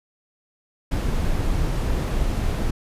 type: noise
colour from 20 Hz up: brown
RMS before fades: -22 dBFS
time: 0.91-2.71 s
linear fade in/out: 10 ms
effects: resampled to 32000 Hz